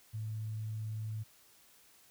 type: tone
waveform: sine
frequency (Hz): 109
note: A2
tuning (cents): -16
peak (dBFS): -36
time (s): 0.13-1.24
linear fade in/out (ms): 20
effects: white hiss -63 dBFS RMS until 2.1 s